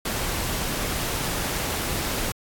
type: noise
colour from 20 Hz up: pink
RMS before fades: -27 dBFS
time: 0.05-2.32 s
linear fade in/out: 5 ms
effects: AAC 64 kbps